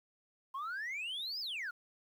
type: exponential two-way sweep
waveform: sine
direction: up then down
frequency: 1036 to 5240 to 1356 Hz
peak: -35 dBFS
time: 0.54-1.71 s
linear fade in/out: 10 ms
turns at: 1.4 s
effects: tanh soft clip ceiling -36 dBFS + 11-bit